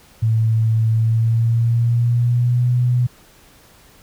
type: tone with pitch glide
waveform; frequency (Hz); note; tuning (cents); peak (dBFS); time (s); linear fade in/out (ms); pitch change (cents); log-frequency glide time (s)
sine; 111.8 to 123.34; A2 to B2; +28 to -2; -13; 0.22-3.07; 10; +170; 0.94-2.69
effects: pink hiss -49 dBFS RMS until 4.02 s